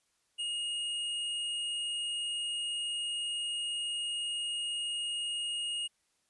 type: tone with hard clipping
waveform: triangle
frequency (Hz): 2861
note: F7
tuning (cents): +41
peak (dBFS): -34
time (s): 0.38-5.88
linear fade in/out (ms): 20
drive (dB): 15
effects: white hiss -75 dBFS RMS until 6.29 s + resampled to 24000 Hz